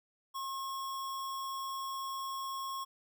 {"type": "tone with sample-and-hold", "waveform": "sine", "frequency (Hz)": 1076, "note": "C6", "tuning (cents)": 48, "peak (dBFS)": -36, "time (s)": [0.34, 2.85], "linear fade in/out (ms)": 20, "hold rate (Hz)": 4410, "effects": []}